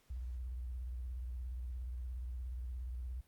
sine tone with vibrato, 61.74 Hz, B1, in tune, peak -39 dBFS, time 0.1-3.21 s, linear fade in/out 5 ms, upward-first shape triangle, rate 17 Hz, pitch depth 170 cents each way, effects pink hiss -71 dBFS RMS until 3.27 s + Opus 48 kbps

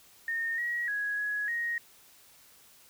sine tone with pitch steps, 1835 / 1906 / 1665 / 1677 / 1875 Hz, A#6 / A#6 / G#6 / G#6 / A#6, -28 / +38 / +4 / +16 / +10 cents, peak -29 dBFS, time 0.28-1.78 s, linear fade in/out 2 ms, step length 300 ms, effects white hiss -58 dBFS RMS until 2.89 s

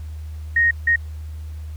sine tone bursts at uneven times, 1864.7 Hz, A#6, in tune, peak -13 dBFS, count 2, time 0.56-0.71 / 0.87-0.96 s, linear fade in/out 5 ms, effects added 77 Hz sine -29 dBFS peak until 1.76 s + pink hiss -53 dBFS RMS until 1.76 s

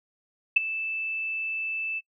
sine tone with ADSR envelope, 2637 Hz, E7, in tune, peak -12 dBFS, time 0.56-2.01 s, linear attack 9 ms, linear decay 13 ms, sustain -16 dB, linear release 33 ms, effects noise-tail reverb RT60 0.1 s tail -25 dB re dry

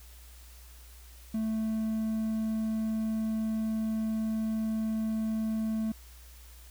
triangle tone, 220 Hz, A3, in tune, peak -26 dBFS, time 1.34-5.92 s, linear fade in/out 5 ms, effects added 60 Hz sine -49 dBFS peak until 6.7 s + white hiss -56 dBFS RMS until 6.7 s

